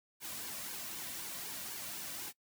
white noise with flanger, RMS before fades -43 dBFS, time 0.2-2.33 s, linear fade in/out 50 ms, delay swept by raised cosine 1.5 to 2.41 ms, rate 3.9 Hz, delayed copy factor -0.55, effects noise-tail reverb RT60 0.1 s tail -22 dB re dry

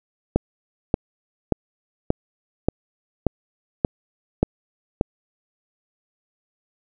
click train, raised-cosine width 2 ms, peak -3 dBFS, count 9, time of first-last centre 0.36-5.011 s, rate 1.72 Hz, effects none

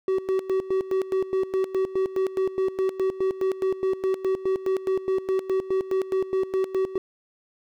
triangle tone with tremolo, 380 Hz, F#4, 46 cents sharp, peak -18 dBFS, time 0.08-6.98 s, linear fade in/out 2 ms, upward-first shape square, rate 4.8 Hz, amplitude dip 80%, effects none

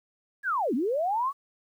sine linear two-way sweep, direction down then up, 1712 to 217.6 to 1147 Hz, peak -24 dBFS, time 0.43-1.33 s, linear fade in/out 50 ms, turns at 0.74 s, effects 10-bit

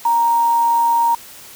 sine tone with quantisation, 932.3 Hz, A#5, in tune, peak -12 dBFS, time 0.05-1.15 s, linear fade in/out 5 ms, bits 5, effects white hiss -39 dBFS RMS until 1.55 s

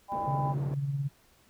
harmonic tone, 200 Hz, G3, 35 cents sharp, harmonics 3 / 4 / 5, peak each -41 / -31 / -35 dBFS, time 0.08-0.55 s, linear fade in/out 50 ms
pink band-pass noise, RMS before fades -41 dBFS, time 0.12-0.74 s, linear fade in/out 0 ms, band 120 to 590 Hz, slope 12 dB/octave
sine tone with tremolo, 140 Hz, C#3, 18 cents sharp, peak -26 dBFS, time 0.27-1.09 s, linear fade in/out 20 ms, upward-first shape sine, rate 18 Hz, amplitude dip 50%
effects pink hiss -63 dBFS RMS until 1.49 s

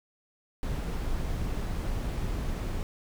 brown noise, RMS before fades -31 dBFS, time 0.63-2.83 s, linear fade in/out 0 ms, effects none

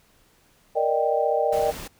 sine chord, Eb major seventh, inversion second, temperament equal, 466.2 / 587.3 / 622.3 / 784 Hz, Bb4 / D5 / Eb5 / G5, 0 / 0 / 0 / 0 cents, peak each -25 dBFS, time 0.75-1.72 s, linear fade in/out 20 ms
pink noise, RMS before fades -37 dBFS, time 1.52-1.88 s, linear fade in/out 10 ms
effects pink hiss -60 dBFS RMS until 1.99 s

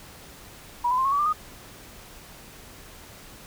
sine tone with pitch steps, 966 / 1007 / 1049.8 / 1094.4 / 1140.8 / 1189.3 / 1239.8 Hz, B5 / B5 / C6 / C#6 / C#6 / D6 / D#6, -39 / +33 / +5 / -23 / +49 / +21 / -7 cents, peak -20 dBFS, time 0.84-1.33 s, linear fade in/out 10 ms, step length 70 ms, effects pink hiss -46 dBFS RMS until 3.46 s

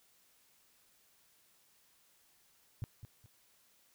sine tone with echo, 110 Hz, A2, in tune, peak -34 dBFS, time 2.82-2.84 s, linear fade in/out 0 ms, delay 210 ms, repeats 2, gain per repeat -10 dB, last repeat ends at 3.26 s, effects white hiss -69 dBFS RMS until 3.94 s

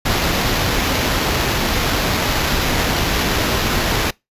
pink noise with sample-and-hold, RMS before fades -18 dBFS, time 0.05-4.11 s, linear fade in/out 10 ms, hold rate 8820 Hz, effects noise-tail reverb RT60 0.2 s tail -24 dB re dry + resampled to 32000 Hz

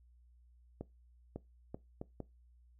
accelerating click train, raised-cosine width 2 ms, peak -28 dBFS, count 5, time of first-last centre 0.81-2.203 s, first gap 550 ms, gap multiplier 0.7, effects noise-tail reverb RT60 0.2 s tail -20 dB re dry + added 60 Hz sine -61 dBFS peak until 2.79 s

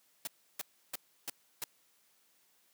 white noise bursts, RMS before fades -38 dBFS, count 5, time 0.25-1.64 s, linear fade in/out 2 ms, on 22 ms, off 320 ms, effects white hiss -70 dBFS RMS until 2.73 s + high-pass 150 Hz 12 dB/octave

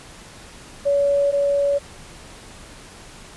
sine tone pair in turn, 566 / 566 Hz, C#5 / C#5, +36 / +36 cents, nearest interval unison, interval 0 cents, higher neither, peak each -15 / -16 dBFS, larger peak first, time 0.85-1.32 / 1.32-1.79 s, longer neither, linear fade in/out 20 ms, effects pink hiss -42 dBFS RMS until 3.36 s + resampled to 24000 Hz

